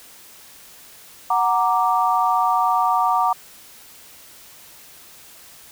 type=chord; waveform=sine; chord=Gb augmented; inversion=none; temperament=equal; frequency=740 / 932.3 / 1174.7 Hz; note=Gb5 / Bb5 / D6; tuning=0 / 0 / 0 cents; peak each=-20 dBFS; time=1.3-3.33 s; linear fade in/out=5 ms; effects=white hiss -45 dBFS RMS until 5.71 s